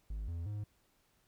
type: tone with pitch steps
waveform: triangle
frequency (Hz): 52.4 / 84.4 / 104.3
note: G#1 / E2 / G#2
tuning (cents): +16 / +41 / +8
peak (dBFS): -35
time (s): 0.1-0.64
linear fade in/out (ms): 5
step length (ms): 180
effects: pink hiss -73 dBFS RMS until 1.27 s